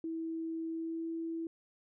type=tone with pitch glide; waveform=sine; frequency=326 to 329 Hz; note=E4 to E4; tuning=-19 to -3 cents; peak=-35 dBFS; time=0.04-1.47 s; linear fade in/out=2 ms; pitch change=+16 cents; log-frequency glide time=0.68-1.08 s; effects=none